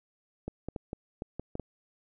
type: clicks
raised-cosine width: 2 ms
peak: -22 dBFS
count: 8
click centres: 0.48 / 0.686 / 0.762 / 0.931 / 1.221 / 1.396 / 1.554 / 1.597 s
effects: none